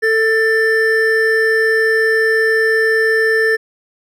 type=tone pair together; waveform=triangle; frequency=444.3 / 1777.2 Hz; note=A4 / A6; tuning=+17 / +17 cents; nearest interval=2 octaves; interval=2400 cents; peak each=-12 dBFS; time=0.02-3.57 s; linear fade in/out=20 ms; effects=none